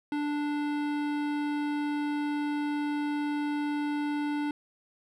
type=tone with hard clipping; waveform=sine; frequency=293.7 Hz; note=D4; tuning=in tune; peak=-30 dBFS; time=0.12-4.51 s; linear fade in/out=2 ms; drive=17 dB; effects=none